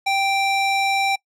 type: tone with band-pass filter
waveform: square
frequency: 784 Hz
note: G5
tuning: in tune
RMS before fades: -20 dBFS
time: 0.06-1.16 s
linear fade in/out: 10 ms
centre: 2400 Hz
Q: 0.69
effects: noise-tail reverb RT60 0.1 s tail -24 dB re dry